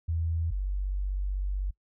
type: tone pair in turn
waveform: sine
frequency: 82.41 / 47.94 Hz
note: E2 / G1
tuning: 0 / -38 cents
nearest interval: major sixth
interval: 938 cents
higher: first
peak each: -26 / -27 dBFS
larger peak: first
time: 0.08-0.51 / 0.51-1.71 s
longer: second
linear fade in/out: 10 ms
effects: noise-tail reverb RT60 0.1 s tail -23 dB re dry